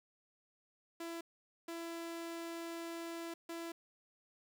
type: tone bursts at uneven times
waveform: sawtooth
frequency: 334.7 Hz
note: E4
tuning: 26 cents sharp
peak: -38 dBFS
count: 3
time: 1-1.21 / 1.68-3.34 / 3.49-3.72 s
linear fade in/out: 5 ms
effects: 11-bit